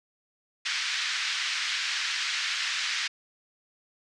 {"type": "band-pass noise", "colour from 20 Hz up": "pink", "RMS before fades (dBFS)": -30, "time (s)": [0.65, 3.08], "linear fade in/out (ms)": 10, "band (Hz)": [1600, 5600], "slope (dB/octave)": 24, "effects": ["resampled to 22050 Hz"]}